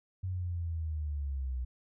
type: linear sweep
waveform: sine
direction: down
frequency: 94 to 61.1 Hz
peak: -32 dBFS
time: 0.23-1.65 s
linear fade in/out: 10 ms
effects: none